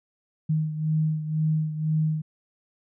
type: beating tone pair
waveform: sine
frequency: 155.56 / 157.56 Hz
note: D#3 / D#3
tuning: 0 / +22 cents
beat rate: 2 Hz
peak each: -23 / -29 dBFS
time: 0.49-2.22 s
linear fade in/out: 10 ms
effects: none